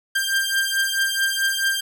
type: beating tone pair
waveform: sawtooth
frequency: 1585 / 1589.6 Hz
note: G6 / G6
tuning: +19 / +24 cents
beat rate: 4.6 Hz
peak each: -19 dBFS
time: 0.15-1.81 s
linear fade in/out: 10 ms
effects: none